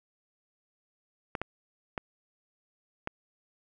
clicks, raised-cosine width 0.5 ms, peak -17 dBFS, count 4, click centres 1.352 / 1.416 / 1.978 / 3.074 s, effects none

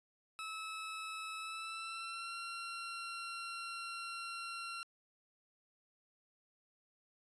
20% pulse tone with pitch glide, 1300 to 1369.4 Hz, E6 to F6, -24 to -34 cents, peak -37 dBFS, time 0.39-4.83 s, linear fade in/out 0 ms, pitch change +90 cents, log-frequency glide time 1.38-2.36 s, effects resampled to 22050 Hz

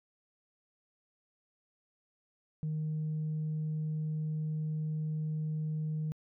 sine tone, 154.9 Hz, D#3, 7 cents flat, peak -30 dBFS, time 2.63-6.12 s, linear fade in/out 0 ms, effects tanh soft clip ceiling -29 dBFS

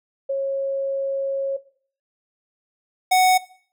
sine / square tone pair in turn, 546 / 741.6 Hz, C#5 / F#5, -26 / +4 cents, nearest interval perfect fourth, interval 530 cents, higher second, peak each -20 / -14 dBFS, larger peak second, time 0.29-1.57 / 3.11-3.38 s, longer first, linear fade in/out 10 ms, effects noise-tail reverb RT60 0.5 s tail -18 dB re dry

